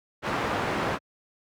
white low-pass noise, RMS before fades -28 dBFS, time 0.22-0.99 s, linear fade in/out 50 ms, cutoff 1300 Hz, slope 12 dB/octave, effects high-pass 60 Hz 12 dB/octave

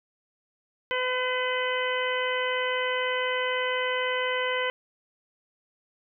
harmonic tone, 506 Hz, B4, 42 cents sharp, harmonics 1 / 2 / 3 / 4 / 5 / 6, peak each -29 / -32 / -33 / -31 / -38 / -34 dBFS, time 0.91-4.7 s, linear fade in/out 0 ms, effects none

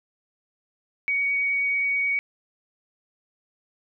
sine tone with vibrato, 2247 Hz, C#7, 23 cents sharp, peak -21 dBFS, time 1.08-2.19 s, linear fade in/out 0 ms, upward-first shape triangle, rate 9.4 Hz, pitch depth 11 cents each way, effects none

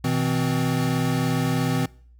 square tone cluster, 125 / 161.8 / 257.5 Hz, B2 / E3 / C4, +21 / -32 / -28 cents, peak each -26 dBFS, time 0.04-1.86 s, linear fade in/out 5 ms, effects noise-tail reverb RT60 0.5 s tail -23 dB re dry + added 60 Hz sine -48 dBFS peak until 2.19 s

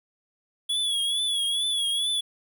square tone with vibrato, 3376 Hz, G#7, 28 cents sharp, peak -24 dBFS, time 0.69-2.21 s, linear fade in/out 10 ms, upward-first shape triangle, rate 2.3 Hz, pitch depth 76 cents each way, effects none

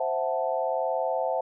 sine chord, F# half-diminished seventh, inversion second, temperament equal, 523.3 / 659.3 / 740 / 880 Hz, C5 / E5 / F#5 / A5, 0 / 0 / 0 / 0 cents, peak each -29 / -29 / -31 / -32 dBFS, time 0-1.41 s, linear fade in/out 5 ms, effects none

